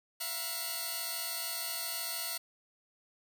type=tone cluster; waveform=5% pulse; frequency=670 / 724 / 964 / 4377 Hz; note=E5 / F#5 / B5 / C#8; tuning=+28 / -38 / -42 / -23 cents; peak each=-31 / -34 / -33 / -30 dBFS; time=0.2-2.38 s; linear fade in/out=10 ms; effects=none